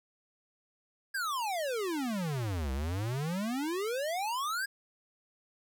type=exponential two-way sweep; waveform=square; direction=down then up; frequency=1661.2 to 63.8 to 1661.2 Hz; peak=-32 dBFS; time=1.14-4.66 s; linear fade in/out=10 ms; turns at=2.72 s; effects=none